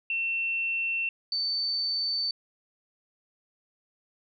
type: tone pair in turn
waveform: sine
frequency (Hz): 2700 / 4541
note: E7 / C#8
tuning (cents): +41 / +41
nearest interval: major sixth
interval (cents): 900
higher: second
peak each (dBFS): -26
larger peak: neither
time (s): 0.1-1.09 / 1.32-2.31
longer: neither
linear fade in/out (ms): 2
effects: none